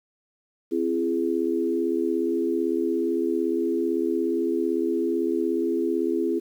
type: chord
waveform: sine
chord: C augmented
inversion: none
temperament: equal with one note detuned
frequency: 261.6 / 337.7 / 415.3 Hz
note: C4 / E4 / G#4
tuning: 0 / +42 / 0 cents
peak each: -28 / -24 / -27 dBFS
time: 0.71-6.4 s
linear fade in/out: 20 ms
effects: 9-bit